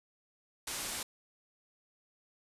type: low-pass noise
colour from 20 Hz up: white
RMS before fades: -39 dBFS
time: 0.67-1.03 s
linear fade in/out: 5 ms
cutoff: 11000 Hz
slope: 24 dB/octave
effects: resampled to 32000 Hz